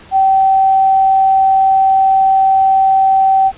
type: tone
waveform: sine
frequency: 771 Hz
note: G5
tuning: 29 cents flat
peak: -7 dBFS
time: 0.11-3.52 s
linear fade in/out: 50 ms
effects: pink hiss -39 dBFS RMS until 3.57 s + resampled to 8000 Hz